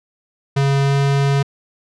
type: tone with pitch glide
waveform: square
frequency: 138.59 to 139.39 Hz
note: C#3 to C#3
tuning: 0 to +10 cents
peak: -14 dBFS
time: 0.56-1.43 s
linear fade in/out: 10 ms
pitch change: +10 cents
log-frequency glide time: 0.82-0.95 s
effects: low-pass 6000 Hz 12 dB/octave